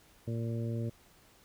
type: harmonic tone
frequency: 115.4 Hz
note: A#2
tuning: 17 cents flat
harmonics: 1 / 2 / 3 / 4 / 5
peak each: -33 / -39 / -43 / -45 / -47 dBFS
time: 0.27-0.9 s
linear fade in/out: 10 ms
effects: pink hiss -62 dBFS RMS until 1.44 s